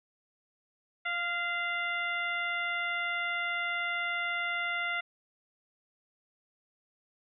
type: harmonic tone with a mistuned harmonic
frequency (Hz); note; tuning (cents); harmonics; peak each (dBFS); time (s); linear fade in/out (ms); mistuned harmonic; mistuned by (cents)
698.5; F5; 0; 1 / 2 / 3 / 4 / 5; -40 / -34 / -33 / -41 / -43; 1.05-5.01; 10; 3; -28
effects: none